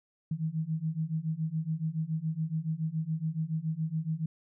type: beating tone pair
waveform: sine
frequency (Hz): 155.56 / 162.66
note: D#3 / E3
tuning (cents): 0 / -23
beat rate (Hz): 7.1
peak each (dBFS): -33 / -32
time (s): 0.31-4.26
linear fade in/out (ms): 5
effects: none